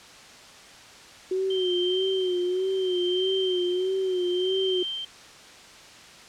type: tone with vibrato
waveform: sine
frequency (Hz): 369.4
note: F#4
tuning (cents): -3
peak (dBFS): -23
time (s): 1.31-4.83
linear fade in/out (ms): 5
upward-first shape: sine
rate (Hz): 1.6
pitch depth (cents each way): 63
type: tone with tremolo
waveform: sine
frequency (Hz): 3136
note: G7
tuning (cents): 0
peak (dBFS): -27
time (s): 1.5-5.05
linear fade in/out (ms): 5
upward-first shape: sine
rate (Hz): 0.7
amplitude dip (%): 85
effects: white hiss -47 dBFS RMS until 6.28 s + low-pass 6000 Hz 12 dB/octave